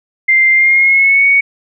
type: tone with pitch glide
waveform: sine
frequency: 2093 to 2230 Hz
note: C7 to C#7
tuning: 0 to +10 cents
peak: -6 dBFS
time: 0.28-1.41 s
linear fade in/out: 10 ms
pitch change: +110 cents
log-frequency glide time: 0.52-1.26 s
effects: none